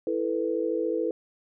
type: chord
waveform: sine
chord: E suspended fourth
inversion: none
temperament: equal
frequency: 329.6 / 440 / 493.9 Hz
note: E4 / A4 / B4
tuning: 0 / 0 / 0 cents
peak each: -29 dBFS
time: 0.07-1.11 s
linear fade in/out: 2 ms
effects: none